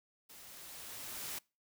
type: noise with level ramp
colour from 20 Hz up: white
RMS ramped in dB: -55 to -41 dBFS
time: 0.29-1.39 s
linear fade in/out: 10 ms
effects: noise-tail reverb RT60 0.3 s tail -25 dB re dry